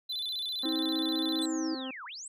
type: tone with vibrato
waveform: triangle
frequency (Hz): 3755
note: A#7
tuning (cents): +12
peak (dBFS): -31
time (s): 0.09-1.46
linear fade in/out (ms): 10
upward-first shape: square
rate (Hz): 15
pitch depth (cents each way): 120
type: harmonic tone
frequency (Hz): 261.6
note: C4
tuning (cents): 0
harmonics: 1 / 2 / 3 / 4 / 5 / 6 / 7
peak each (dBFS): -37 / -43 / -47 / -49 / -51 / -53 / -54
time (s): 0.63-1.91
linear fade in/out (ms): 5
type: tone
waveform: sine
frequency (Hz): 319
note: D#4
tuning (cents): +43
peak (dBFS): -30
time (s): 0.65-1.75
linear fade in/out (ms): 5
type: linear two-way sweep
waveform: sine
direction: down then up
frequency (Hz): 8372 to 920 to 8372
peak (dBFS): -40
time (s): 1.41-2.28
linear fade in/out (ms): 5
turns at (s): 2.05
effects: none